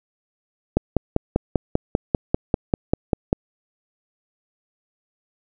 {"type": "click train", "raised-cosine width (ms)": 2, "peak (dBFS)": -3, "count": 14, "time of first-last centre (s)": [0.77, 3.329], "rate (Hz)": 5.08, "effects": []}